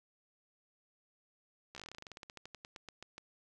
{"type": "slowing click train", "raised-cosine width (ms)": 0.2, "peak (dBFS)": -30, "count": 25, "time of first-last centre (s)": [1.75, 3.18], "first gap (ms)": 14, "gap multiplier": 1.11, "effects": []}